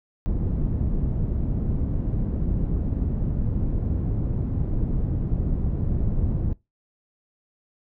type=low-pass noise; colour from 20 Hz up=pink; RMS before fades=-24 dBFS; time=0.26-6.53 s; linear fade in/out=0 ms; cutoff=210 Hz; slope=12 dB/octave; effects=noise-tail reverb RT60 0.2 s tail -20 dB re dry